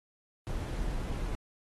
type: noise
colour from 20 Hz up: brown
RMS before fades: -34 dBFS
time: 0.47-1.35 s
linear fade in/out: 0 ms
effects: AAC 32 kbps